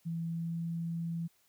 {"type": "tone with pitch glide", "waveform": "sine", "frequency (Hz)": [166.1, 167.26], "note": ["E3", "E3"], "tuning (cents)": [13, 26], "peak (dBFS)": -33, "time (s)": [0.05, 1.28], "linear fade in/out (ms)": 20, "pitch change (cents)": 13, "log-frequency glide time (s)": [0.24, 0.59], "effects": ["white hiss -70 dBFS RMS until 1.48 s"]}